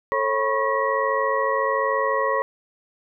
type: tone cluster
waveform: sine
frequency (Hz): 442.8 / 544 / 982 / 1096 / 1913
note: A4 / C#5 / B5 / C#6 / A#6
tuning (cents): +11 / -33 / -10 / -20 / +44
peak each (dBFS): -27 / -24 / -28 / -24 / -28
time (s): 0.12-2.42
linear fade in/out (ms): 0
effects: none